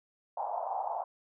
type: band-pass noise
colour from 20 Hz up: pink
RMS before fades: -35 dBFS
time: 0.37-1.04 s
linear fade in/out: 5 ms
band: 680 to 890 Hz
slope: 48 dB/octave
effects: none